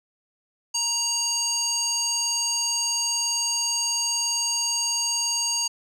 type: tone with band-pass filter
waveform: square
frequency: 939 Hz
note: A#5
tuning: 12 cents sharp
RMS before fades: -25 dBFS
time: 0.74-5.68 s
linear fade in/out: 10 ms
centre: 5900 Hz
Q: 7.4
effects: none